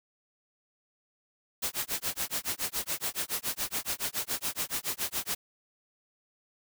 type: noise with tremolo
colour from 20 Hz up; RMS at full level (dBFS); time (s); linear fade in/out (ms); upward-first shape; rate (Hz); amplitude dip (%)
white; -30; 1.62-5.35; 10; sine; 7.1; 100
effects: none